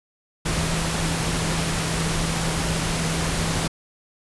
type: tone in noise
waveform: sine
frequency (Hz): 163.4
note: E3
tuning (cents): -15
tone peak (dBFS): -26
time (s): 0.45-3.68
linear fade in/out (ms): 10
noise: pink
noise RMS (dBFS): -25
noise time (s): 0.45-3.68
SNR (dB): -4
effects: resampled to 24000 Hz